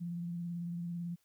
sine tone with vibrato, 172.1 Hz, F3, 25 cents flat, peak -36 dBFS, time 0-1.16 s, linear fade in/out 20 ms, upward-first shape sine, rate 18 Hz, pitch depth 26 cents each way, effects white hiss -75 dBFS RMS until 1.24 s

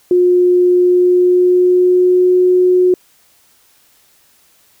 sine tone with pitch glide, 358.4 to 363.8 Hz, F4 to F#4, +45 to -29 cents, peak -7 dBFS, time 0.11-2.94 s, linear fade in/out 2 ms, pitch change +26 cents, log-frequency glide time 0.77-2.36 s, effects white hiss -52 dBFS RMS until 4.8 s

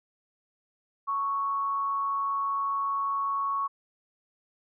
sine tone with amplitude modulation, 1108.7 Hz, C#6, in tune, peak -24 dBFS, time 1.07-3.68 s, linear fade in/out 20 ms, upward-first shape sine, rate 205 Hz, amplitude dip 40%, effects none

